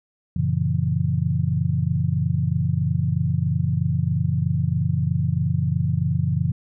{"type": "chord", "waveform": "sine", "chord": "F# dominant seventh", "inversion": "none", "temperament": "just", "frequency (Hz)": [92.5, 115.62, 138.75, 166.5], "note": ["F#2", "A#2", "C#3", "E3"], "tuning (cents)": [0, -14, 2, 18], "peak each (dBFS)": [-25, -26, -23, -24], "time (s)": [0.36, 6.52], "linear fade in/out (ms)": 5, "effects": []}